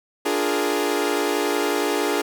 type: chord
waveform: sawtooth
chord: Bb dominant seventh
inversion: first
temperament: equal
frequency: 293.7 / 349.2 / 415.3 / 466.2 Hz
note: D4 / F4 / Ab4 / Bb4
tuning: 0 / 0 / 0 / 0 cents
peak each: -22 / -23 / -20 / -24 dBFS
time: 0.25-2.22 s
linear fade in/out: 10 ms
effects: none